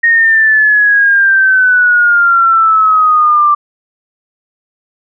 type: exponential sweep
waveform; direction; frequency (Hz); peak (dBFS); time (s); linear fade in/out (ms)
sine; down; 1864.7 to 1174.7; -5; 0.03-3.55; 10
effects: none